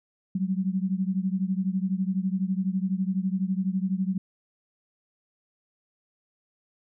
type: beating tone pair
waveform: sine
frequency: 185 / 197 Hz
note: F#3 / G3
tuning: 0 / +9 cents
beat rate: 12 Hz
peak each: -26 / -28 dBFS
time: 0.35-4.18 s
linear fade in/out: 5 ms
effects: none